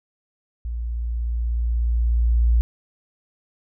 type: tone with level ramp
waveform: sine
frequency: 58.27 Hz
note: A#1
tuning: in tune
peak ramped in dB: -25 to -13 dBFS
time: 0.65-2.61 s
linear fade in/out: 0 ms
effects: none